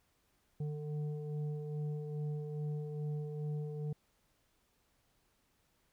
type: tone with frequency modulation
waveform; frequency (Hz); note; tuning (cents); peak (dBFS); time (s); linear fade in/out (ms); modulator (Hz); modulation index
sine; 150.2; D3; +39; -36; 0.6-3.93; 5; 298; 0.7
effects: pink hiss -75 dBFS RMS until 5.92 s